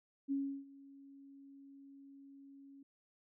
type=tone with ADSR envelope; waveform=sine; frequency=276.3 Hz; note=C#4; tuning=6 cents flat; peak=-32 dBFS; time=0.28-2.83 s; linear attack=35 ms; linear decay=330 ms; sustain=-22 dB; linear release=5 ms; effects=none